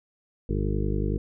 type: harmonic tone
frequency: 50.7 Hz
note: G#1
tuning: 41 cents flat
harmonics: 1 / 2 / 3 / 4 / 6 / 7 / 8 / 9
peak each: -27 / -30 / -32 / -33 / -35 / -35 / -36 / -37 dBFS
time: 0.49-1.18 s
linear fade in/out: 5 ms
effects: none